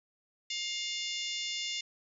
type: harmonic tone with a mistuned harmonic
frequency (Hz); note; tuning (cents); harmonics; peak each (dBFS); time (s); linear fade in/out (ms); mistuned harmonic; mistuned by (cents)
707; F5; +21; 3 / 4 / 5 / 6 / 7 / 8 / 9 / 10; -41 / -39 / -39 / -45 / -44 / -44 / -46 / -46; 0.5-1.81; 5; 8; -44
effects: none